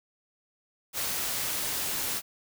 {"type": "noise", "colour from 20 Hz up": "white", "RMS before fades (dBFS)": -31, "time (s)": [0.93, 2.22], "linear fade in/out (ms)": 50, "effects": []}